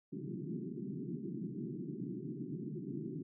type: band-pass noise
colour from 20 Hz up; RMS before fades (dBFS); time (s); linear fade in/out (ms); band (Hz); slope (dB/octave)
pink; -42; 0.12-3.23; 10; 130 to 390; 96
effects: none